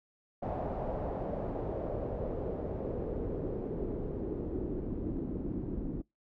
pink noise with low-pass filter sweep, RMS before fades -36 dBFS, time 0.42-6.02 s, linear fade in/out 10 ms, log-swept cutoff 700 to 290 Hz, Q 2.6, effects noise-tail reverb RT60 0.2 s tail -26 dB re dry

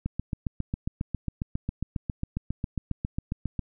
click train, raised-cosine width 5 ms, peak -16 dBFS, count 27, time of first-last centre 0.06-3.593 s, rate 7.36 Hz, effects none

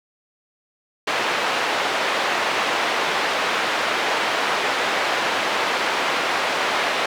pink band-pass noise, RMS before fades -22 dBFS, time 1.07-7.06 s, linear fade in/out 5 ms, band 580 to 3100 Hz, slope 12 dB/octave, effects none

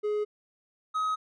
triangle tone pair in turn, 419.8 / 1267.1 Hz, G#4 / D#6, +19 / +31 cents, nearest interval octave + perfect fifth, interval 1912 cents, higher second, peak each -24 dBFS, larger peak neither, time 0.03-0.25 / 0.94-1.16 s, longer neither, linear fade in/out 20 ms, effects resampled to 22050 Hz

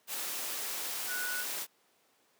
sine tone in noise, 1473 Hz, F#6, 8 cents flat, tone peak -35 dBFS, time 1.07-1.45 s, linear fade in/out 50 ms, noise white, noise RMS -37 dBFS, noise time 0.07-1.67 s, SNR -1 dB, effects pink hiss -69 dBFS RMS until 2.39 s + high-pass 300 Hz 12 dB/octave

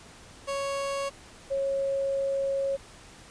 30% pulse / sine tone pair in turn, 554.4 / 547.7 Hz, C#5 / C#5, 0 / -21 cents, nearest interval unison, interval 21 cents, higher first, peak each -26 / -25 dBFS, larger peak second, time 0.47-1.1 / 1.5-2.77 s, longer second, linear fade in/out 20 ms, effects pink hiss -50 dBFS RMS until 3.3 s + resampled to 22050 Hz

